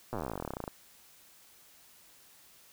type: slowing click train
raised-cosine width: 1 ms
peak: -22 dBFS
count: 29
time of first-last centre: 0.13-0.678 s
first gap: 8 ms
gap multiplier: 1.06
effects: white hiss -59 dBFS RMS until 2.72 s